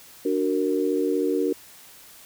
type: chord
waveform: sine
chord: D augmented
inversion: none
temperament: equal with one note detuned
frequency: 293.7 / 370 / 462.7 Hz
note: D4 / F#4 / A#4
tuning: 0 / 0 / -13 cents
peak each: -25 dBFS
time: 0.25-1.53 s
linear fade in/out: 5 ms
effects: white hiss -48 dBFS RMS until 2.25 s